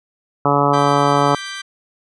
harmonic tone, 142.8 Hz, D3, 48 cents flat, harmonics 1 / 2 / 3 / 4 / 5 / 6 / 7 / 8 / 9, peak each -21 / -21 / -21 / -21 / -21 / -21 / -21 / -21 / -21 dBFS, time 0.45-1.35 s, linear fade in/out 2 ms
20% pulse chord, G major, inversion second, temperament equal, 1174.7 / 1568 / 1975.5 Hz, D6 / G6 / B6, 0 / 0 / 0 cents, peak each -29 / -24 / -28 dBFS, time 0.73-1.62 s, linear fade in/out 10 ms
effects resampled to 22050 Hz

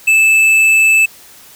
sine tone with tanh clipping, 2627 Hz, E7, 7 cents flat, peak -8 dBFS, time 0.07-1.06 s, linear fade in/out 10 ms, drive 9 dB, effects white hiss -40 dBFS RMS until 1.55 s

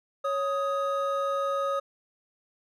triangle tone pair together, 554 / 1252.3 Hz, C#5 / D#6, -1 / +11 cents, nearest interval octave + major second, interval 1412 cents, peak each -26 / -27 dBFS, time 0.24-1.8 s, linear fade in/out 10 ms, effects none

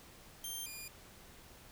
10% pulse tone pair in turn, 3168 / 2426 Hz, G7 / D#7, +18 / -44 cents, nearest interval perfect fourth, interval 462 cents, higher first, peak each -32 / -36 dBFS, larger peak first, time 0.44-0.66 / 0.66-0.88 s, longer neither, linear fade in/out 2 ms, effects pink hiss -57 dBFS RMS until 1.71 s

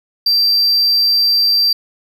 triangle tone, 4699 Hz, D8, in tune, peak -9 dBFS, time 0.26-1.73 s, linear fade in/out 5 ms, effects none

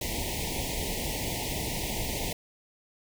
pink band-stop noise, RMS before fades -32 dBFS, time 0.01-2.33 s, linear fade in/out 5 ms, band 950 to 1900 Hz, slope 96 dB/octave, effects none

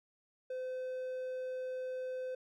triangle tone, 512 Hz, C5, 38 cents flat, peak -35 dBFS, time 0.5-2.35 s, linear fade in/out 5 ms, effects none

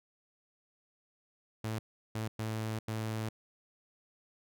sawtooth tone bursts at uneven times, 110 Hz, A2, in tune, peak -30 dBFS, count 4, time 1.64-1.79 / 2.15-2.28 / 2.39-2.79 / 2.88-3.29 s, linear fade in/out 5 ms, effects none

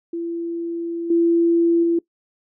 sine tone with level steps, 337.6 Hz, E4, 41 cents sharp, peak -23 / -13 / -15 dBFS, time 0.13-1.99 s, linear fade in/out 5 ms, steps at 1.1 / 1.83 s, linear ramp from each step 5 ms, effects noise-tail reverb RT60 0.1 s tail -21 dB re dry

